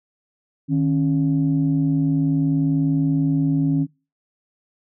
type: tone pair together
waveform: sine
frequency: 154.2 / 274.8 Hz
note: D#3 / C#4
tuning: -15 / -15 cents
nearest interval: minor seventh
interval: 1000 cents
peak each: -18 dBFS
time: 0.68-3.87 s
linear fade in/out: 50 ms
effects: noise-tail reverb RT60 0.3 s tail -23 dB re dry + tanh soft clip ceiling -10 dBFS